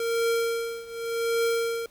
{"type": "tone with tremolo", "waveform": "square", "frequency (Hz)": 462.2, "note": "A#4", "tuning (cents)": -15, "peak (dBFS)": -22, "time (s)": [0, 1.86], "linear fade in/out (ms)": 2, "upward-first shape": "triangle", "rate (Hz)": 0.87, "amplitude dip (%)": 90, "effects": ["pink hiss -58 dBFS RMS until 1.9 s"]}